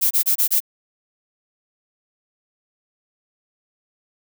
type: noise bursts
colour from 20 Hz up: violet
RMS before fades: -17 dBFS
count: 5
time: 0.01-0.604 s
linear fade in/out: 20 ms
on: 98 ms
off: 26 ms
effects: none